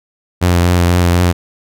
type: tone with vibrato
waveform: sawtooth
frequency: 87.9 Hz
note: F2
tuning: 12 cents sharp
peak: -5 dBFS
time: 0.41-1.33 s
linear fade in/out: 20 ms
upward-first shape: triangle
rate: 4 Hz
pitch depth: 34 cents each way
effects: none